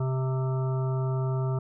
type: harmonic tone with a mistuned harmonic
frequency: 130.81 Hz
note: C3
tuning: in tune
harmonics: 1 / 3 / 5 / 7 / 9 / 10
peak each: -25 / -35 / -39 / -42 / -44 / -45 dBFS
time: 0-1.59 s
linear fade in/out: 5 ms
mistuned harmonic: 10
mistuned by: +18 cents
effects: none